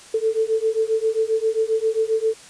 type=beating tone pair; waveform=sine; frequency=439.2 / 446.7 Hz; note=A4 / A4; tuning=-3 / +26 cents; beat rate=7.5 Hz; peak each=-21 dBFS; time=0.14-2.34 s; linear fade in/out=5 ms; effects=white hiss -44 dBFS RMS until 2.49 s + resampled to 22050 Hz